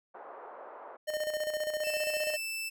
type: band-pass noise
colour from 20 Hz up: pink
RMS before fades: -47 dBFS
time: 0.14-0.97 s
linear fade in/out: 10 ms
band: 490 to 1200 Hz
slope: 24 dB/octave
type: tone with tremolo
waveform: square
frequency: 610 Hz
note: D#5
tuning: 34 cents flat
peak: -30 dBFS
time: 1.07-2.37 s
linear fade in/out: 20 ms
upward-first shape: square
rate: 15 Hz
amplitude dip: 55%
type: tone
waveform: sawtooth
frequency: 2647 Hz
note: E7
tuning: 7 cents sharp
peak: -31 dBFS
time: 1.83-2.7 s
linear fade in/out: 20 ms
effects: none